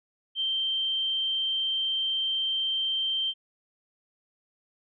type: tone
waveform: sine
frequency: 3136 Hz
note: G7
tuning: in tune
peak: -25 dBFS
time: 0.35-3.34 s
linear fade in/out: 50 ms
effects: none